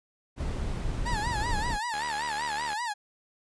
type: noise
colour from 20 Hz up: brown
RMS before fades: -31 dBFS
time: 0.36-1.79 s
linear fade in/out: 50 ms
type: tone with vibrato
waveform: 30% pulse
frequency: 899 Hz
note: A5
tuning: 37 cents sharp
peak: -27 dBFS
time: 1.05-2.94 s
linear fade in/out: 20 ms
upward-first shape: sine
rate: 5.2 Hz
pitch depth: 150 cents each way
type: click train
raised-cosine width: 0.3 ms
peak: -21 dBFS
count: 60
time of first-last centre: 1.94-2.731 s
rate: 74.6 Hz
effects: resampled to 22050 Hz